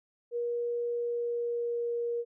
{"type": "tone with pitch glide", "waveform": "sine", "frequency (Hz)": [476.4, 472.6], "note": ["A#4", "A#4"], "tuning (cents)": [38, 24], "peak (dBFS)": -29, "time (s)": [0.31, 2.25], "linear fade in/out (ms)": 50, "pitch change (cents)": -14, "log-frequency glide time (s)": [0.89, 1.93], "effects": []}